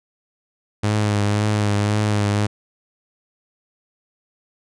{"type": "tone with vibrato", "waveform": "sawtooth", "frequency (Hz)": 104.3, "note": "G#2", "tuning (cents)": 8, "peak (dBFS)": -13, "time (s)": [0.83, 2.47], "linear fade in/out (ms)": 10, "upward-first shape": "triangle", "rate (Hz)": 1.9, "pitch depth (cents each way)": 38, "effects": ["resampled to 22050 Hz"]}